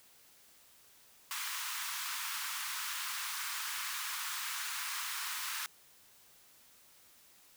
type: high-pass noise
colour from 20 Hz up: pink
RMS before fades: -39 dBFS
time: 1.31-5.66 s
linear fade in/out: 0 ms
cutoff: 1000 Hz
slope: 48 dB/octave
effects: white hiss -62 dBFS RMS until 7.56 s

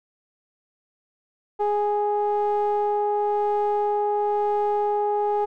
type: ring-modulated tone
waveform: triangle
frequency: 207.5 Hz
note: G#3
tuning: 1 cent flat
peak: -15 dBFS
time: 1.59-5.46 s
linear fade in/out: 20 ms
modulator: 622 Hz
effects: none

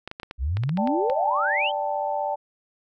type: clicks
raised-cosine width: 0.3 ms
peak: -18 dBFS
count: 11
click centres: 0.076 / 0.114 / 0.199 / 0.232 / 0.311 / 0.57 / 0.636 / 0.693 / 0.773 / 0.874 / 1.099 s
type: exponential sweep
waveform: sine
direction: up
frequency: 57.8 to 3256 Hz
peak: -22 dBFS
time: 0.38-1.72 s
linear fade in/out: 50 ms
type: chord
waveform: sine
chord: D suspended fourth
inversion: none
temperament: equal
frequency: 587.3 / 784 / 880 Hz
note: D5 / G5 / A5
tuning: 0 / 0 / 0 cents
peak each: -28 dBFS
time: 0.77-2.36 s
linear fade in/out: 20 ms
effects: none

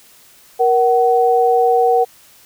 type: tone pair together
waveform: sine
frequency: 472 / 751.7 Hz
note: A#4 / F#5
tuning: +22 / +27 cents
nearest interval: minor sixth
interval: 805 cents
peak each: -13 dBFS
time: 0.59-2.05 s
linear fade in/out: 20 ms
effects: white hiss -47 dBFS RMS until 2.45 s

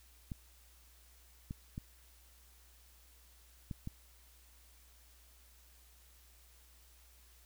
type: clicks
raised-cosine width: 5 ms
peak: -28 dBFS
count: 5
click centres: 0.318 / 1.509 / 1.779 / 3.712 / 3.874 s
effects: added 60 Hz sine -62 dBFS peak until 7.45 s + white hiss -65 dBFS RMS until 7.45 s

